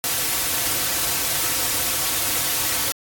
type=noise with comb filter; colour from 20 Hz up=white; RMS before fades=-22 dBFS; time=0.04-2.92 s; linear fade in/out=0 ms; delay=4.9 ms; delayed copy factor=-0.7; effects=AAC 64 kbps